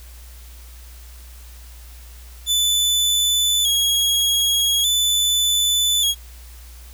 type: tone with vibrato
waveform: sawtooth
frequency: 3400 Hz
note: G#7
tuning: 40 cents sharp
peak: -13 dBFS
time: 2.46-6.15 s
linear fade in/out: 50 ms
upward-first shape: square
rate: 0.42 Hz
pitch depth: 49 cents each way
effects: added 60 Hz sine -38 dBFS peak until 6.93 s + white hiss -47 dBFS RMS until 6.93 s